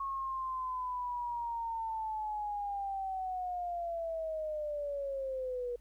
sine linear sweep, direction down, 1096 to 480 Hz, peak -34 dBFS, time 0-5.76 s, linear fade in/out 5 ms, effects added 50 Hz sine -56 dBFS peak until 5.8 s + pink hiss -72 dBFS RMS until 5.8 s

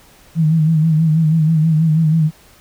sine tone with vibrato, 158.7 Hz, D#3, 35 cents sharp, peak -10 dBFS, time 0.35-2.31 s, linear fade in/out 50 ms, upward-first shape sine, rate 6.2 Hz, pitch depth 63 cents each way, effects pink hiss -47 dBFS RMS until 2.6 s

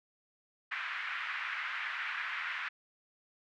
white band-pass noise, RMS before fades -38 dBFS, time 0.71-2.69 s, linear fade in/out 10 ms, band 1300 to 2200 Hz, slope 24 dB/octave, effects none

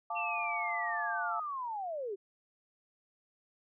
sine chord, D minor, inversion first, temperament equal, 698.5 / 880 / 1174.7 Hz, F5 / A5 / D6, 0 / 0 / 0 cents, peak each -38 dBFS, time 0.1-1.4 s, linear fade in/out 5 ms
sine linear sweep, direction down, 2734 to 370 Hz, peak -35 dBFS, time 0.15-2.16 s, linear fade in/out 20 ms
effects none

